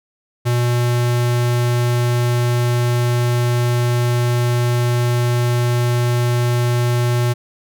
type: tone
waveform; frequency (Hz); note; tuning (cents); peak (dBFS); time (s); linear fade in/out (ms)
square; 121.1; B2; -34; -15; 0.45-7.34; 20
effects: none